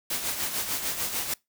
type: noise with tremolo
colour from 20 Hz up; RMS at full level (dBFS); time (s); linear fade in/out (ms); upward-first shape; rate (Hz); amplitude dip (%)
white; -28; 0.1-1.34; 5; sine; 6.7; 55
effects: noise-tail reverb RT60 0.2 s tail -24 dB re dry